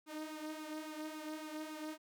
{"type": "tone with flanger", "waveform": "sawtooth", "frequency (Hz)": 309.1, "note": "D#4", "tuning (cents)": -11, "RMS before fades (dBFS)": -45, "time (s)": [0.06, 1.98], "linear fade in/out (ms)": 50, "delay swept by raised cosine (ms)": [0.76, 3.46], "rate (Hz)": 3.6, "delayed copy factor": 0.6, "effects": []}